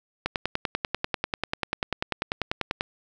click train, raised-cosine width 0.3 ms, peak -9 dBFS, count 27, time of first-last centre 0.26-2.809 s, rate 10.2 Hz, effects none

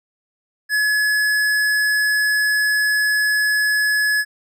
sine tone with tanh clipping, 1700 Hz, G#6, 40 cents sharp, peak -17 dBFS, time 0.69-4.25 s, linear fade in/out 50 ms, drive 18 dB, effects none

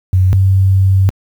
sine tone pair in turn, 93 / 95.84 Hz, F#2 / G2, +9 / -39 cents, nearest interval minor second, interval 52 cents, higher second, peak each -6 dBFS, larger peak neither, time 0.13-0.33 / 0.33-1.09 s, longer second, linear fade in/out 0 ms, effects high-pass 60 Hz 12 dB/octave + 7-bit

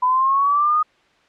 sine linear sweep, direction up, 994 to 1244.5 Hz, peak -14 dBFS, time 0.02-0.83 s, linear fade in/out 10 ms, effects white hiss -57 dBFS RMS until 1.28 s + low-pass 3000 Hz 12 dB/octave

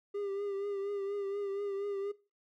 triangle tone with vibrato, 400.4 Hz, G4, 37 cents sharp, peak -32 dBFS, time 0.14-2.12 s, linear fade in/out 10 ms, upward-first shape triangle, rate 4.2 Hz, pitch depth 47 cents each way, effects noise-tail reverb RT60 0.3 s tail -19 dB re dry

